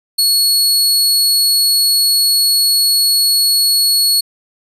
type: tone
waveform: sawtooth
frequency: 4360 Hz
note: C#8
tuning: 29 cents flat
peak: -7 dBFS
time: 0.18-4.21 s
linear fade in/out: 10 ms
effects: resampled to 32000 Hz